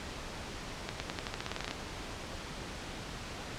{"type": "accelerating click train", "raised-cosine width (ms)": 0.2, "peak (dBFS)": -17, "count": 14, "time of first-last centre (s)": [0.89, 1.71], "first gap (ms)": 110, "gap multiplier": 0.9, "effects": ["pink hiss -42 dBFS RMS until 3.58 s", "low-pass 6000 Hz 12 dB/octave"]}